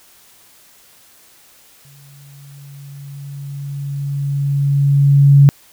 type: tone with exponential growth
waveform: sine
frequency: 140.6 Hz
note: C#3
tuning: 25 cents sharp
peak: -3 dBFS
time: 1.85-5.49 s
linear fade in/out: 0 ms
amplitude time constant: 790 ms
effects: white hiss -48 dBFS RMS until 5.72 s